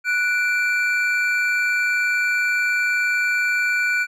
triangle tone pair together, 1476 / 2347 Hz, F#6 / D7, -5 / -2 cents, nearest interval minor sixth, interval 803 cents, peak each -18 / -20 dBFS, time 0.04-4.07 s, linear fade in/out 50 ms, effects none

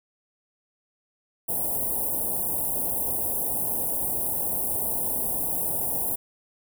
white band-stop noise, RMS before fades -27 dBFS, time 1.48-6.16 s, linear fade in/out 10 ms, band 890 to 9400 Hz, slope 48 dB/octave, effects none

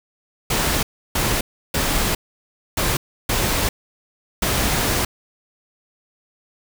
pink noise bursts at uneven times, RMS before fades -20 dBFS, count 6, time 0.5-0.83 / 1.15-1.41 / 1.74-2.15 / 2.77-2.97 / 3.29-3.69 / 4.42-5.05 s, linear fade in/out 5 ms, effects none

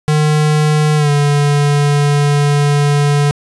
square tone with pitch glide, 151.9 to 144.79 Hz, D#3 to D3, -41 to -24 cents, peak -10 dBFS, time 0.08-3.31 s, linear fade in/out 0 ms, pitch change -83 cents, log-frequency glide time 0.96-1.1 s, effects resampled to 24000 Hz + 8-bit

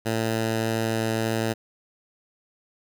10% pulse tone, 112.4 Hz, A2, 37 cents sharp, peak -15 dBFS, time 0.05-1.54 s, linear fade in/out 20 ms, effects none

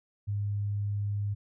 sine tone, 102.2 Hz, G#2, 27 cents flat, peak -28 dBFS, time 0.27-1.35 s, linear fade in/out 20 ms, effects none

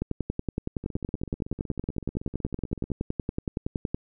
two click trains, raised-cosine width 3 ms, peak -24 / -14 dBFS, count 34 / 43, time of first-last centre 0.84-2.902 / 0.02-3.945 s, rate 16 / 10.7 Hz, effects none

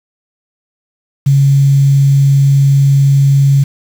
sine tone with quantisation, 138.59 Hz, C#3, in tune, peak -5 dBFS, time 1.26-3.64 s, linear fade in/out 10 ms, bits 5, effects none

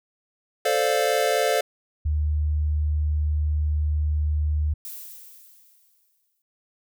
square chord, D minor seventh, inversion second, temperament equal, 440 / 523.3 / 587.3 / 698.5 Hz, A4 / C5 / D5 / F5, 0 / 0 / 0 / 0 cents, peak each -26 dBFS, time 0.65-1.61 s, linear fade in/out 5 ms
sine tone, 75.5 Hz, D2, 48 cents sharp, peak -20 dBFS, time 2.05-4.74 s, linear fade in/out 10 ms
violet noise with exponential decay, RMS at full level -35 dBFS, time 4.85-6.42 s, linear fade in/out 1 ms, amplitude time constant 340 ms
effects none

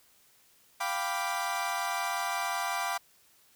30% pulse chord, G dominant seventh, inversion third, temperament equal, 698.5 / 784 / 987.8 / 1174.7 Hz, F5 / G5 / B5 / D6, 0 / 0 / 0 / 0 cents, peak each -33 dBFS, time 0.8-2.98 s, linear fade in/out 10 ms, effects white hiss -63 dBFS RMS until 3.55 s

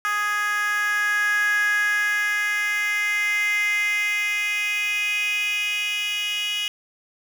10% pulse tone with high-pass filter sweep, 415.5 Hz, G#4, 1 cent sharp, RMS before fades -23 dBFS, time 0.05-6.68 s, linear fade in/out 0 ms, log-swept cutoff 1400 to 2900 Hz, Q 6.5, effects none

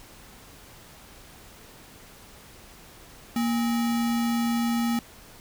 sine tone with sample-and-hold, 234.1 Hz, A#3, 8 cents sharp, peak -22 dBFS, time 3.36-4.99 s, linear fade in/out 2 ms, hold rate 1050 Hz, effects pink hiss -49 dBFS RMS until 5.4 s

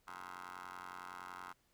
15% pulse ring-modulated tone, 90.7 Hz, F#2, 34 cents flat, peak -38 dBFS, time 0.07-1.53 s, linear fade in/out 10 ms, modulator 1160 Hz, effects pink hiss -75 dBFS RMS until 1.73 s

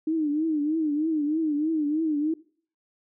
sine tone with vibrato, 307.1 Hz, D#4, 23 cents flat, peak -22 dBFS, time 0.07-2.34 s, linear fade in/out 5 ms, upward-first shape triangle, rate 3.2 Hz, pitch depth 120 cents each way, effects noise-tail reverb RT60 0.5 s tail -21 dB re dry

